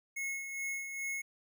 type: tone with tremolo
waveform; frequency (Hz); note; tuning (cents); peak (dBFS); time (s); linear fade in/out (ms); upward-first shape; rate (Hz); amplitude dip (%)
square; 2178; C#7; -31; -35; 0.16-1.22; 10; sine; 2.4; 50
effects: none